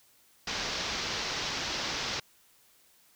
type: low-pass noise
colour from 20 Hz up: white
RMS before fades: -34 dBFS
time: 0.47-2.2 s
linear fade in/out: 5 ms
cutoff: 5900 Hz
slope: 48 dB/octave
effects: white hiss -63 dBFS RMS until 3.15 s